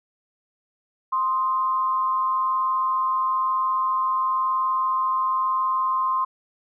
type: tone pair together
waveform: sine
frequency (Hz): 1046.5 / 1247.1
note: C6 / D#6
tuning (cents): 0 / +4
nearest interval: minor third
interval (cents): 304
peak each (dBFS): -20 / -30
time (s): 1.12-6.25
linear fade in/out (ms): 10
effects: none